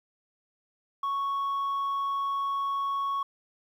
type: tone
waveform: sine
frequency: 1108.7 Hz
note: C#6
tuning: in tune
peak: -24 dBFS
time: 1.03-3.23 s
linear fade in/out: 5 ms
effects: tanh soft clip ceiling -26 dBFS + 10-bit